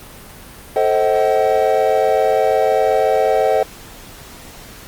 triangle chord, A diminished seventh, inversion none, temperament just, 440 / 528 / 633.6 / 760.3 Hz, A4 / C5 / Eb5 / Gb5, 0 / +16 / +31 / +47 cents, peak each -16 dBFS, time 0.76-3.63 s, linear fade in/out 2 ms, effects pink hiss -38 dBFS RMS until 4.87 s + Opus 32 kbps

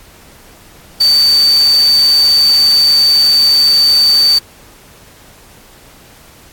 sine tone in noise, 4574 Hz, D8, 47 cents flat, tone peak -6 dBFS, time 1-4.39 s, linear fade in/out 10 ms, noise white, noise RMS -24 dBFS, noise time 1-4.39 s, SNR +15 dB, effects pink hiss -41 dBFS RMS until 6.52 s + AAC 64 kbps

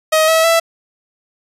sawtooth tone with pitch steps, 630 / 646.2 / 662.9 Hz, D#5 / E5 / E5, +21 / -35 / +10 cents, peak -6 dBFS, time 0.12-0.6 s, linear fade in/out 10 ms, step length 160 ms, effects resampled to 32000 Hz

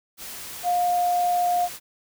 sine tone in noise, 709 Hz, F5, 26 cents sharp, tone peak -19 dBFS, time 0.63-1.69 s, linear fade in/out 50 ms, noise white, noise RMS -37 dBFS, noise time 0.17-1.8 s, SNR +15 dB, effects none

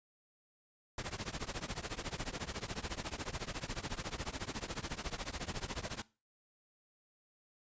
pink noise with tremolo, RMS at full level -37 dBFS, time 0.98-6.02 s, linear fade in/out 2 ms, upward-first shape triangle, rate 14 Hz, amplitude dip 100%, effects noise-tail reverb RT60 0.3 s tail -20 dB re dry + resampled to 16000 Hz

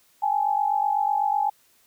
sine tone pair together, 807 / 855 Hz, G#5 / A5, -50 / -50 cents, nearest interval minor second, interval 100 cents, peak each -23 dBFS, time 0.22-1.5 s, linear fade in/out 10 ms, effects white hiss -61 dBFS RMS until 1.86 s

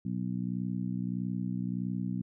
harmonic tone, 61.6 Hz, B1, 4 cents flat, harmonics 2 / 3 / 4 / 5, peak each -37 / -33 / -37 / -45 dBFS, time 0.05-2.22 s, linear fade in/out 5 ms, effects none

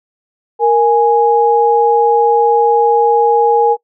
sine tone pair together, 466.2 / 830.7 Hz, A#4 / G#5, 0 / 0 cents, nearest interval minor seventh, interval 1000 cents, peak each -10 dBFS, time 0.59-3.77 s, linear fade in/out 50 ms, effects noise-tail reverb RT60 0.1 s tail -22 dB re dry

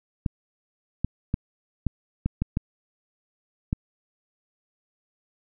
clicks, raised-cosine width 5 ms, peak -11 dBFS, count 8, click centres 0.262 / 1.046 / 1.341 / 1.867 / 2.26 / 2.42 / 2.571 / 3.729 s, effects none

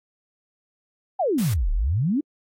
sine exponential two-way sweep, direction down then up, 826 to 33.5 to 318 Hz, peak -19 dBFS, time 1.19-2.21 s, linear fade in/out 10 ms, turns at 1.71 s
white noise, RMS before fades -35 dBFS, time 1.38-1.54 s, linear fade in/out 5 ms
effects AAC 48 kbps

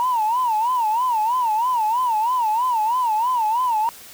sine tone with vibrato, 932.3 Hz, A#5, in tune, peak -16 dBFS, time 0-3.89 s, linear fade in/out 0 ms, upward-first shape sine, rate 3.1 Hz, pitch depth 160 cents each way, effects tanh soft clip ceiling -13 dBFS + white hiss -42 dBFS RMS until 4.13 s

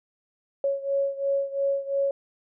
sine beating tone pair, 553 / 555.9 Hz, C#5 / C#5, -4 / +5 cents, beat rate 2.9 Hz, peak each -25 / -28 dBFS, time 0.64-2.11 s, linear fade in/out 2 ms, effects none

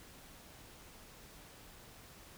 silence, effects pink hiss -56 dBFS RMS until 2.37 s

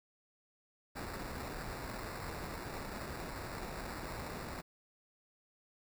pink noise with sample-and-hold, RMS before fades -43 dBFS, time 0.95-4.62 s, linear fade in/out 20 ms, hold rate 3150 Hz, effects none

